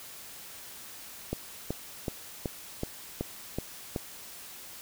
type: click train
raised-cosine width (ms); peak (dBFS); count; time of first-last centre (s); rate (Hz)
2; -17; 8; 1.33-3.962; 2.66
effects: white hiss -46 dBFS RMS until 4.81 s